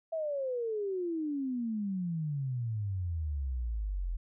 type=exponential sweep; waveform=sine; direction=down; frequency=662 to 41.2 Hz; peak=-31 dBFS; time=0.12-4.17 s; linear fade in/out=10 ms; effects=none

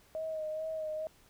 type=tone with vibrato; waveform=sine; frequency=628 Hz; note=D#5; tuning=16 cents sharp; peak=-34 dBFS; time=0.15-1.07 s; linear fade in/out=0 ms; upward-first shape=sine; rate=2.3 Hz; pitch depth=30 cents each way; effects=pink hiss -63 dBFS RMS until 1.29 s

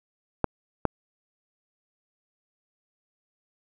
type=clicks; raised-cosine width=1 ms; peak=-7 dBFS; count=2; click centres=0.443 / 0.853 s; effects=none

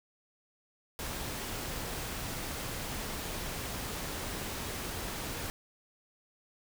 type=noise; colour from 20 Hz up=pink; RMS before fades=-38 dBFS; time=0.99-5.5 s; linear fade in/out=0 ms; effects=none

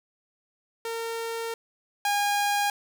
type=tone pair in turn; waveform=sawtooth; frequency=457.9 / 815.9 Hz; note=A#4 / G#5; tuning=-31 / -31 cents; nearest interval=minor seventh; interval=1000 cents; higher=second; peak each=-26 / -19 dBFS; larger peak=second; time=0.85-1.54 / 2.05-2.7 s; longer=first; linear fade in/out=2 ms; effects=none

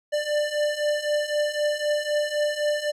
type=beating tone pair; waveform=square; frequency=591 / 594.9 Hz; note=D5 / D5; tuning=+11 / +22 cents; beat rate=3.9 Hz; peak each=-28 / -25 dBFS; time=0.12-2.92 s; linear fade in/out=20 ms; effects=low-pass 8000 Hz 12 dB/octave

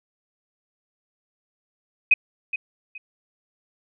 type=tone with echo; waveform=sine; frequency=2515 Hz; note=D#7; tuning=18 cents sharp; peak=-11 dBFS; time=2.11-2.14 s; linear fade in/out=5 ms; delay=420 ms; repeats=2; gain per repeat=-12 dB; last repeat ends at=2.98 s; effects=none

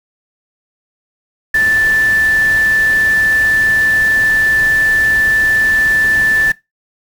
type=tone in noise; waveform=sine; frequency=1760 Hz; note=A6; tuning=in tune; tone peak=-9 dBFS; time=1.54-6.52 s; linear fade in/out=5 ms; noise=pink; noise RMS=-27 dBFS; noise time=1.54-6.52 s; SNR=+15 dB; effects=noise-tail reverb RT60 0.2 s tail -20 dB re dry

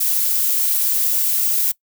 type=noise; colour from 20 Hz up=violet; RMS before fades=-18 dBFS; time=0-1.72 s; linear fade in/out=10 ms; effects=noise-tail reverb RT60 0.1 s tail -21 dB re dry

